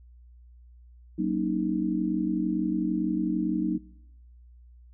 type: chord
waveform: sine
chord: D# minor seventh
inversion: first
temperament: just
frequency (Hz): 186.68 / 233.3 / 280 / 311.1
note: F#3 / A#3 / C#4 / D#4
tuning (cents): +16 / +2 / +18 / 0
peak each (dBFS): -29 / -31 / -34 / -28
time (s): 1.18-3.78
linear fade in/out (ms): 10
effects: noise-tail reverb RT60 1.0 s tail -25 dB re dry + added 60 Hz sine -49 dBFS peak until 4.93 s